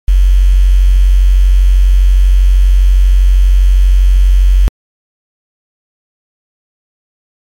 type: tone with quantisation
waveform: sine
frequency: 46.25 Hz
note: F#1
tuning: in tune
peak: -3 dBFS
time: 0.08-4.68 s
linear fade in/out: 0 ms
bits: 5
effects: MP3 64 kbps